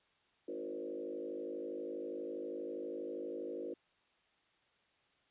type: tone with frequency modulation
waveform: sine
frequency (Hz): 415.3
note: G#4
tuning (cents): 0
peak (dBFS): -39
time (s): 0.48-3.74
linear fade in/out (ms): 5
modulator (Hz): 52.4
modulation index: 2.3
effects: white hiss -73 dBFS RMS until 5.3 s + resampled to 8000 Hz